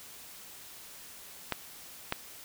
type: clicks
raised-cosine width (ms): 0.3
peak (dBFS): -13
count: 2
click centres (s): 1.523 / 2.124
effects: white hiss -49 dBFS RMS until 2.44 s